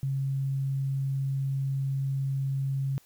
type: tone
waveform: sine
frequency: 136 Hz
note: C#3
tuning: 33 cents flat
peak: -26 dBFS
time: 0.03-2.98 s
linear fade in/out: 0 ms
effects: white hiss -61 dBFS RMS until 3.05 s